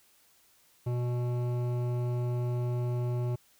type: tone with hard clipping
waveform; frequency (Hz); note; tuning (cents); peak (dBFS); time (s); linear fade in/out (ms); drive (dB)
sine; 122.2; B2; -18; -30; 0.86-3.36; 10; 13
effects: white hiss -64 dBFS RMS until 3.59 s